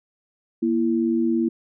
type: tone pair together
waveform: sine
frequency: 235.7 / 333.4 Hz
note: A#3 / E4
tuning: +19 / +20 cents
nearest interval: tritone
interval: 601 cents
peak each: -21 dBFS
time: 0.62-1.49 s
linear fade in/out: 10 ms
effects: none